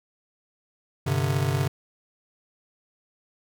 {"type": "chord", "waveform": "square", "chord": "G suspended fourth", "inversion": "none", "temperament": "just", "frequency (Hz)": [98, 130.67, 147], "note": ["G2", "C3", "D3"], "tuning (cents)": [0, -2, 2], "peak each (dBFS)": [-29, -26, -28], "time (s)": [1.06, 1.68], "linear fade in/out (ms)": 10, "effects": []}